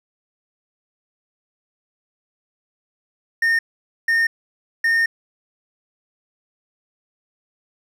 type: tone bursts at uneven times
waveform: triangle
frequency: 1830 Hz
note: A#6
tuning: 32 cents flat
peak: -13 dBFS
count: 3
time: 3.42-3.59 / 4.08-4.27 / 4.84-5.06 s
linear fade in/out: 5 ms
effects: none